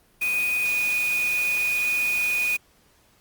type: tone in noise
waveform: sine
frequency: 2475 Hz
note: D#7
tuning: 10 cents flat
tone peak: -21 dBFS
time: 0.21-2.57 s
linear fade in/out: 10 ms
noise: white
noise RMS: -34 dBFS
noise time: 0.21-2.57 s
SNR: +10 dB
effects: pink hiss -60 dBFS RMS until 3.2 s + Opus 32 kbps